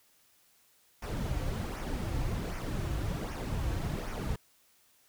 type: noise with flanger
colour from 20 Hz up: brown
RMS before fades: -34 dBFS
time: 1.02-4.36 s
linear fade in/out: 5 ms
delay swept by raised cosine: 0.24 to 4.94 ms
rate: 1.3 Hz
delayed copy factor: -0.6
effects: white hiss -66 dBFS RMS until 5.08 s